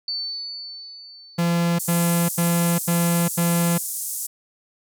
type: tone with exponential decay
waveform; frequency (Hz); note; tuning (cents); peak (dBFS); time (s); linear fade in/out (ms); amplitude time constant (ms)
sine; 4501; C#8; +26; -23; 0.08-2.52; 2; 530
type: tone bursts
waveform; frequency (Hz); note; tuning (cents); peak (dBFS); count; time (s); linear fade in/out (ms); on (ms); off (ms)
45% pulse; 170.8; F3; -38; -18; 5; 1.38-3.782; 10; 410; 88
type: band-pass noise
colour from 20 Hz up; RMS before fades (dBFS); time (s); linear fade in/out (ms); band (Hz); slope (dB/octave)
white; -29; 1.79-4.27; 10; 6900 to 13000; 24
effects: none